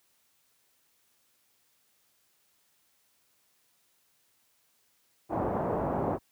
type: low-pass noise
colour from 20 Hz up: white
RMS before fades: -30 dBFS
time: 5.29-6.19 s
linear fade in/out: 50 ms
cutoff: 860 Hz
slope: 24 dB/octave
effects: white hiss -70 dBFS RMS until 6.31 s + high-pass 60 Hz 12 dB/octave